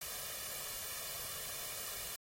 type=noise with comb filter; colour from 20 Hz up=white; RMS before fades=-43 dBFS; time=0.01-2.16 s; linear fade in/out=5 ms; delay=1.7 ms; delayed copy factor=+0.65; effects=AAC 48 kbps